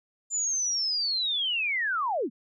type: linear sweep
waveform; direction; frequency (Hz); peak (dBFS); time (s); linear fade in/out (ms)
sine; down; 7160 to 185; -25; 0.3-2.3; 50
effects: none